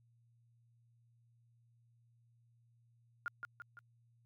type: tone with echo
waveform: sine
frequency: 1411 Hz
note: F6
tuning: 17 cents sharp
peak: -35 dBFS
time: 3.26-3.28 s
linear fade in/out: 0 ms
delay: 170 ms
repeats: 3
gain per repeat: -5 dB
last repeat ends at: 3.79 s
effects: added 117 Hz sine -67 dBFS peak until 4.25 s + MP3 96 kbps